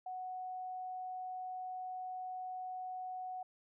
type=tone; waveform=sine; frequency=740 Hz; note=F#5; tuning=in tune; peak=-40 dBFS; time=0.06-3.43 s; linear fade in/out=5 ms; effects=none